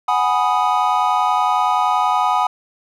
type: chord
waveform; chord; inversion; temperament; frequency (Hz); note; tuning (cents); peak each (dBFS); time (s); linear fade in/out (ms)
triangle; G# minor seventh; third; equal; 740 / 830.6 / 987.8 / 1244.5; F#5 / G#5 / B5 / D#6; 0 / 0 / 0 / 0; -18; 0.08-2.47; 5
effects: none